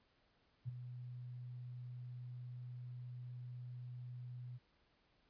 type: tone with ADSR envelope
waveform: sine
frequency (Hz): 123.47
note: B2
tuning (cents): 0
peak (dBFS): -37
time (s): 0.65-4.59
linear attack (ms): 34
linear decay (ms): 15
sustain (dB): -9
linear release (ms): 31
effects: pink hiss -75 dBFS RMS until 5.29 s + resampled to 11025 Hz